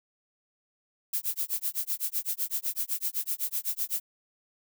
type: noise with tremolo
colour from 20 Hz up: violet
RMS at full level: -28 dBFS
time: 1.13-4 s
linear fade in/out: 5 ms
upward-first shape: sine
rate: 7.9 Hz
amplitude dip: 100%
effects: none